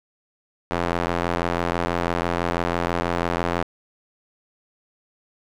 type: tone with band-pass filter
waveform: square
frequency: 43.04 Hz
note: F1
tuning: 25 cents flat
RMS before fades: -24 dBFS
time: 0.71-3.63 s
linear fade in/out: 0 ms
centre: 920 Hz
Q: 0.63
effects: none